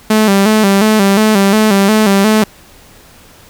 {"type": "tone with vibrato", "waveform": "sawtooth", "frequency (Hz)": 206.4, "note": "G#3", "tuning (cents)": -10, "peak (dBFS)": -3, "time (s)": [0.1, 2.44], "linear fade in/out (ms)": 5, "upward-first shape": "square", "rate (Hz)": 2.8, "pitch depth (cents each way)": 83, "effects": ["pink hiss -41 dBFS RMS until 3.49 s"]}